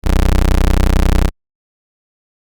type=tone; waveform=25% pulse; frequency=31.2 Hz; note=B0; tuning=19 cents sharp; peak=-5 dBFS; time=0.03-1.31 s; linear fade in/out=50 ms; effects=Opus 48 kbps